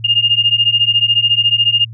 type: beating tone pair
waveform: sine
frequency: 2821 / 2835 Hz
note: F7 / F7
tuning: +17 / +25 cents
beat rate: 14 Hz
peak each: -13 dBFS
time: 0.04-1.85 s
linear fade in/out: 10 ms
effects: added 113 Hz sine -28 dBFS peak until 1.93 s